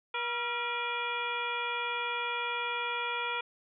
harmonic tone with a mistuned harmonic, 480 Hz, B4, 49 cents flat, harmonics 1 / 2 / 3 / 4 / 5 / 6 / 7, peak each -41 / -36 / -37 / -44 / -36 / -45 / -41 dBFS, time 0.14-3.41 s, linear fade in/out 5 ms, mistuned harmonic 3, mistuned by -72 cents, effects none

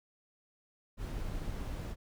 brown noise, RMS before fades -38 dBFS, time 0.97-1.96 s, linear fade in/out 50 ms, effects none

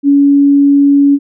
sine tone, 282.2 Hz, C#4, 31 cents sharp, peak -4 dBFS, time 0.03-1.19 s, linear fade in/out 50 ms, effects none

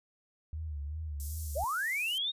sine tone with vibrato, 75.5 Hz, D2, 48 cents sharp, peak -35 dBFS, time 0.53-1.64 s, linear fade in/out 0 ms, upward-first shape sine, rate 2.6 Hz, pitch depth 100 cents each way
white high-pass noise, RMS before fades -44 dBFS, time 1.2-2.18 s, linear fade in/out 0 ms, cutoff 5900 Hz, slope 24 dB/octave
sine linear sweep, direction up, 493.9 to 3765 Hz, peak -30 dBFS, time 1.55-2.32 s, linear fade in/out 20 ms
effects resampled to 32000 Hz

